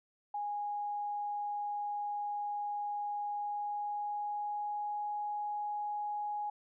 sine tone with pitch glide, 825 to 831.7 Hz, G#5 to G#5, -12 to +2 cents, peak -34 dBFS, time 0.34-6.5 s, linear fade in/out 5 ms, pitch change +14 cents, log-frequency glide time 3.28-5.06 s, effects none

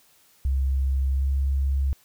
sine tone with pitch glide, 67 to 68.21 Hz, C2 to C#2, +42 to -27 cents, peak -20 dBFS, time 0.45-1.93 s, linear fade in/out 0 ms, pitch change +31 cents, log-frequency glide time 1.14-1.25 s, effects white hiss -59 dBFS RMS until 2.04 s

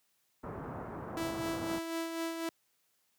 pink low-pass noise, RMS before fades -40 dBFS, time 0.43-1.79 s, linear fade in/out 10 ms, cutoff 1300 Hz, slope 24 dB/octave
sawtooth tone with tremolo, 329.6 Hz, E4, in tune, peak -29 dBFS, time 1.17-2.49 s, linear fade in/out 2 ms, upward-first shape sine, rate 4 Hz, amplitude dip 45%
effects white hiss -75 dBFS RMS until 3.18 s + high-pass 100 Hz 12 dB/octave

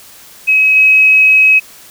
sine tone with level steps, 2551 Hz, D#7, 43 cents sharp, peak -6 / -4 dBFS, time 0.47-1.6 s, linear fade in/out 20 ms, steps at 0.75 s, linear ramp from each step 20 ms, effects white hiss -38 dBFS RMS until 1.9 s

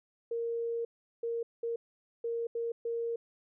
sine tone bursts at uneven times, 465 Hz, A#4, 4 cents flat, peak -31 dBFS, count 6, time 0.31-0.85 / 1.23-1.43 / 1.63-1.76 / 2.24-2.47 / 2.55-2.72 / 2.85-3.16 s, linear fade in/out 5 ms, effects none

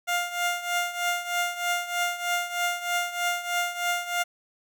15% pulse tone with tremolo, 703 Hz, F5, 11 cents sharp, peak -16 dBFS, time 0.07-4.24 s, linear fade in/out 20 ms, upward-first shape triangle, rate 3.2 Hz, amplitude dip 80%, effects none

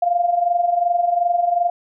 sine tone with amplitude modulation, 698.5 Hz, F5, in tune, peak -12 dBFS, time 0.02-1.7 s, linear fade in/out 5 ms, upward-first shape sine, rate 22.7 Hz, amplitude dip 70%, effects none

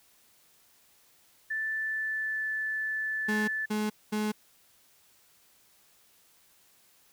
sine tone with pitch glide, 1760 to 1746.8 Hz, A6 to A6, 0 to -13 cents, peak -29 dBFS, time 1.5-3.66 s, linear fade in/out 10 ms, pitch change -13 cents, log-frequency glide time 1.74-2.49 s
35% pulse tone bursts, 212.6 Hz, G#3, 41 cents sharp, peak -26 dBFS, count 3, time 3.28-4.32 s, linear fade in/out 10 ms, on 200 ms, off 220 ms
effects white hiss -63 dBFS RMS until 7.12 s

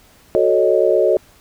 sine chord, D# half-diminished seventh, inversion first, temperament equal, 370 / 440 / 554.4 / 622.3 Hz, F#4 / A4 / C#5 / D#5, 0 / 0 / 0 / 0 cents, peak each -17 dBFS, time 0.35-1.17 s, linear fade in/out 0 ms, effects pink hiss -50 dBFS RMS until 1.4 s

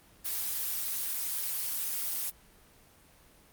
blue noise, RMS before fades -33 dBFS, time 0.24-2.31 s, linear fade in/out 20 ms, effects pink hiss -59 dBFS RMS until 3.52 s + Opus 24 kbps

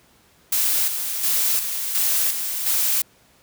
blue noise with tremolo, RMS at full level -20 dBFS, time 0.52-3.02 s, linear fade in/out 5 ms, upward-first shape square, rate 1.4 Hz, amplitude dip 50%, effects pink hiss -56 dBFS RMS until 3.42 s + high-pass 60 Hz 12 dB/octave

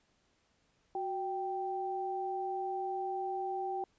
sine tone pair together, 370 / 782.1 Hz, F#4 / G5, 0 / -4 cents, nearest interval octave + minor second, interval 1296 cents, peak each -38 / -35 dBFS, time 0.95-3.84 s, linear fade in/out 2 ms, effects pink hiss -73 dBFS RMS until 3.98 s + resampled to 16000 Hz

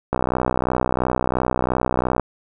click train, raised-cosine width 1 ms, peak -5 dBFS, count 131, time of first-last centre 0.13-2.197 s, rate 62.9 Hz, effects none

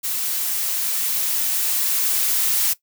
blue noise with level ramp, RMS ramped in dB -24 to -19 dBFS, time 0.03-2.74 s, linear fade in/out 20 ms, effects noise-tail reverb RT60 0.1 s tail -17 dB re dry

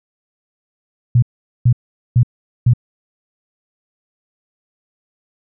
sine tone bursts, 120.9 Hz, B2, 36 cents flat, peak -7 dBFS, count 4, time 1.15-2.736 s, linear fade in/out 5 ms, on 74 ms, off 430 ms, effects none

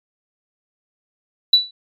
sine tone with exponential decay, 3951 Hz, B7, in tune, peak -4 dBFS, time 1.53-1.71 s, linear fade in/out 5 ms, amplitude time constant 39 ms, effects tanh soft clip ceiling -1 dBFS + MP3 96 kbps

